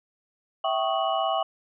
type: tone cluster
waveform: sine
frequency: 656 / 772 / 1107 / 1250 / 2943 Hz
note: E5 / G5 / C#6 / D#6 / F#7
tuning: -9 / -27 / -3 / +8 / -10 cents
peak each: -27 / -27 / -29 / -35 / -34 dBFS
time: 0.64-1.43 s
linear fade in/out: 5 ms
effects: none